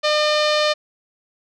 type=tone with low-pass filter; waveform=sawtooth; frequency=604 Hz; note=D5; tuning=48 cents sharp; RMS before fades=-18 dBFS; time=0.03-0.74 s; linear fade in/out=20 ms; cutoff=4400 Hz; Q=2.6; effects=none